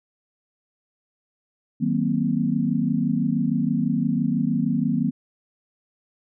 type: chord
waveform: sine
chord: C half-diminished seventh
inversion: first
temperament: just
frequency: 156.98 / 188.37 / 235.5 / 261.6 Hz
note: Eb3 / Gb3 / Bb3 / C4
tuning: +16 / +31 / +18 / 0 cents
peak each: -26 / -26 / -23 / -26 dBFS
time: 1.8-5.11 s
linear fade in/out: 20 ms
effects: none